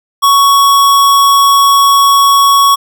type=tone; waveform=square; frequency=1115 Hz; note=C#6; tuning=10 cents sharp; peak=-5 dBFS; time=0.22-2.76 s; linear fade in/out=20 ms; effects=none